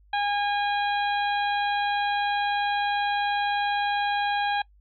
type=harmonic tone with a mistuned harmonic; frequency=817 Hz; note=G#5; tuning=29 cents flat; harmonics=1 / 2 / 3 / 4 / 5; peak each=-24 / -30 / -34 / -36 / -38 dBFS; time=0.13-4.62 s; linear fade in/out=5 ms; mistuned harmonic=5; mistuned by=-54 cents; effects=noise-tail reverb RT60 0.1 s tail -23 dB re dry + added 50 Hz sine -54 dBFS peak until 4.8 s